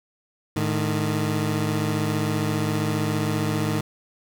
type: tone pair together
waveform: 20% pulse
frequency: 107.1 / 153.13 Hz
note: A2 / D#3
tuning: -46 / -27 cents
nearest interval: tritone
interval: 619 cents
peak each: -20 dBFS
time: 0.56-3.81 s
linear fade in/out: 5 ms
effects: none